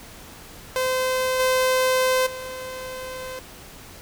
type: tone with level steps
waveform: sawtooth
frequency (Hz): 515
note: C5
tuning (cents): -28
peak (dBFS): -17 / -14 / -28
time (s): 0.76-3.39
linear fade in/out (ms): 0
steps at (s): 1.39 / 2.26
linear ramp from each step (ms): 10
effects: pink hiss -43 dBFS RMS until 4.01 s